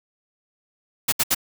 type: noise bursts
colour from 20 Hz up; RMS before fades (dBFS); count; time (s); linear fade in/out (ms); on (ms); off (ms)
white; -19; 3; 1.08-1.348; 10; 44; 68
effects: none